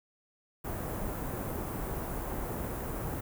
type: band-stop noise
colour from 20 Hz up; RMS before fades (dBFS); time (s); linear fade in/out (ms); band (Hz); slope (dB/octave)
pink; -36; 0.64-3.21; 10; 1100 to 16000; 12
effects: none